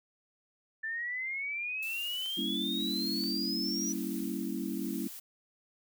sine exponential sweep, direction up, 1760 to 5920 Hz, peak -33 dBFS, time 0.83-3.93 s, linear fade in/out 10 ms
blue noise with tremolo, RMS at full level -45 dBFS, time 1.82-5.2 s, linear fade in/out 10 ms, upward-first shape sine, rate 1 Hz, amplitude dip 40%
clicks, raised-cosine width 0.2 ms, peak -33 dBFS, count 2, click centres 2.26 / 3.238 s
sine chord, G diminished seventh, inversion none, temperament equal, 196 / 233.1 / 277.2 / 329.6 Hz, G3 / Bb3 / Db4 / Fb4, 0 / 0 / 0 / 0 cents, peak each -38 dBFS, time 2.37-5.08 s, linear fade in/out 10 ms
effects none

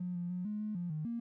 triangle tone with pitch steps, 179.1 / 175 / 180 / 210.1 / 212.7 / 175.2 / 154.2 / 233.8 Hz, F3 / F3 / F#3 / G#3 / G#3 / F3 / D#3 / A#3, +44 / +4 / -47 / +20 / +42 / +6 / -15 / +5 cents, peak -31 dBFS, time 0-1.2 s, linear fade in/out 10 ms, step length 150 ms, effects tanh soft clip ceiling -33 dBFS

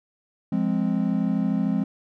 triangle chord, F minor, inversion none, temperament equal, 174.61 / 207.7 / 261.6 Hz, F3 / Ab3 / C4, 0 / 0 / 0 cents, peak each -24 / -22 / -24 dBFS, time 0.52-1.84 s, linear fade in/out 5 ms, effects none

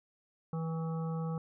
harmonic tone with a mistuned harmonic, 162.7 Hz, E3, 22 cents flat, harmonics 1 / 3 / 5 / 7 / 8, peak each -33 / -43 / -47 / -50 / -51 dBFS, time 0.53-1.38 s, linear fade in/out 2 ms, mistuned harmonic 7, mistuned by -18 cents, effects none

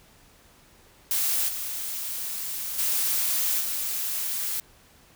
blue noise with level steps, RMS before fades -25 / -32 / -25 / -29 dBFS, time 1.11-4.6 s, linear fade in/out 0 ms, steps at 1.48 / 2.78 / 3.6 s, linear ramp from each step 10 ms, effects pink hiss -56 dBFS RMS until 5.15 s

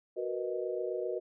sine chord, B major seventh, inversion second, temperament equal, 370 / 466.2 / 493.9 / 622.3 Hz, F#4 / A#4 / B4 / D#5, 0 / 0 / 0 / 0 cents, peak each -36 / -38 / -38 / -39 dBFS, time 0.16-1.2 s, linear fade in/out 20 ms, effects none

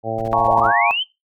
harmonic tone, 112.3 Hz, A2, 36 cents sharp, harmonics 1 / 2 / 3 / 4 / 5 / 6 / 7, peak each -30 / -32 / -31 / -28 / -26 / -27 / -27 dBFS, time 0.03-0.73 s, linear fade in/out 50 ms
brown noise bursts, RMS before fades -33 dBFS, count 8, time 0.18-0.671 s, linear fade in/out 5 ms, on 36 ms, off 29 ms
sine chord, Bb minor seventh, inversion second, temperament equal, 698.5 / 830.6 / 932.3 / 1108.7 Hz, F5 / Ab5 / Bb5 / Db6, 0 / 0 / 0 / 0 cents, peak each -20 dBFS, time 0.33-0.91 s, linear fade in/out 0 ms
sine linear sweep, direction up, 459.1 to 3171 Hz, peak -18 dBFS, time 0.47-1.04 s, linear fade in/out 20 ms
effects noise-tail reverb RT60 0.2 s tail -18 dB re dry

